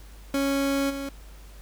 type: tone with level steps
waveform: 30% pulse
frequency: 276.4 Hz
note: C#4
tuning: 5 cents flat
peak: -20 / -28 dBFS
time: 0.34-1.09 s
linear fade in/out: 2 ms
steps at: 0.89 s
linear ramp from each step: 20 ms
effects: added 50 Hz sine -43 dBFS peak until 1.61 s + pink hiss -53 dBFS RMS until 1.61 s